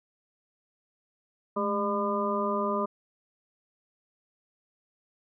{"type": "harmonic tone with a mistuned harmonic", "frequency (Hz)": 201.5, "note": "G3", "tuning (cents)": 48, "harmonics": [1, 2, 3, 5, 6], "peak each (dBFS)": [-32, -32, -32, -32, -32], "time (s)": [1.56, 2.86], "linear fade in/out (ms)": 10, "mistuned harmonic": 1, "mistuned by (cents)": 85, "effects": []}